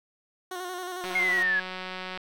15% pulse tone with vibrato, 362.8 Hz, F#4, 34 cents flat, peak -27 dBFS, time 0.51-1.43 s, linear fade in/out 5 ms, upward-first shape square, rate 11 Hz, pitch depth 35 cents each way
click train, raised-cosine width 0.3 ms, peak -20 dBFS, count 211, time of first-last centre 1.04-2.175 s, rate 185 Hz
sine linear sweep, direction down, 2157 to 1661.2 Hz, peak -22 dBFS, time 1.15-1.6 s, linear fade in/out 5 ms
effects none

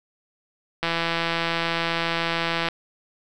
click train, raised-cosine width 0.3 ms, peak -8 dBFS, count 311, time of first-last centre 0.83-2.686 s, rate 167 Hz, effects none

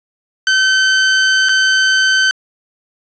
sawtooth tone with dropouts, 1536 Hz, G6, 36 cents flat, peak -6 dBFS, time 0.47-2.31 s, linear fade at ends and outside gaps 1 ms, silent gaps 1.487-1.492 s, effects resampled to 16000 Hz + 7-bit

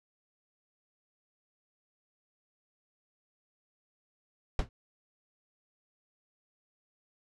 brown noise with exponential decay, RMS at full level -22 dBFS, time 4.59-4.69 s, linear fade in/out 1 ms, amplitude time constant 20 ms, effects low-pass 6000 Hz 12 dB/octave

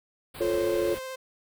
pink band-stop noise, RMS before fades -41 dBFS, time 0.34-0.99 s, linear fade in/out 10 ms, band 4800 to 8100 Hz, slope 96 dB/octave
sine chord, F augmented, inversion none, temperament equal, 349.2 / 440 / 554.4 Hz, F4 / A4 / C#5, 0 / 0 / 0 cents, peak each -27 / -29 / -28 dBFS, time 0.4-0.95 s, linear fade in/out 10 ms
sawtooth tone with vibrato, 522 Hz, C5, 4 cents flat, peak -31 dBFS, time 0.41-1.16 s, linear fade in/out 10 ms, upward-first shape triangle, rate 16 Hz, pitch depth 15 cents each way
effects none

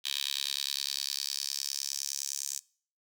10% pulse tone with high-pass filter sweep, 69.8 Hz, C#2, 13 cents sharp, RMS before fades -35 dBFS, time 0.04-2.6 s, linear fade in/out 20 ms, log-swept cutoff 3500 to 6500 Hz, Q 3.5, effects noise-tail reverb RT60 0.5 s tail -24 dB re dry

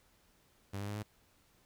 sawtooth tone with pitch steps, 99.2 / 101.34 / 103.53 / 105.77 Hz, G2 / G#2 / G#2 / G#2, +21 / -42 / -5 / +32 cents, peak -34 dBFS, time 0.73-1.03 s, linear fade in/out 10 ms, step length 75 ms, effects pink hiss -69 dBFS RMS until 1.65 s

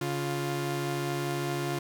sawtooth tone pair together, 141.2 / 350.5 Hz, C#3 / F4, +32 / +6 cents, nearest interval octave + major third, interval 1574 cents, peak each -28 dBFS, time 0.01-1.79 s, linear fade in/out 5 ms, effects none

